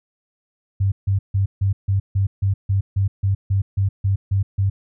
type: tone bursts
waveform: sine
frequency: 98 Hz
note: G2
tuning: in tune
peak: -15 dBFS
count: 15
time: 0.8-4.7 s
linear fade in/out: 10 ms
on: 120 ms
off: 150 ms
effects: none